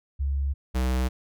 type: tone pair in turn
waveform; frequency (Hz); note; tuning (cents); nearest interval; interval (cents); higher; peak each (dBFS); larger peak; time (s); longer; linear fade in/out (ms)
sine / square; 69.3 / 63.59; C#2 / C2; 0 / -49; minor second; 149; first; -23; neither; 0.19-0.54 / 0.74-1.09; neither; 20
effects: none